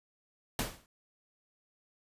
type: noise with exponential decay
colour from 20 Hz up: pink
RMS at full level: -29 dBFS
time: 0.59-0.86 s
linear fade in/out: 1 ms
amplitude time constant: 57 ms
effects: resampled to 32000 Hz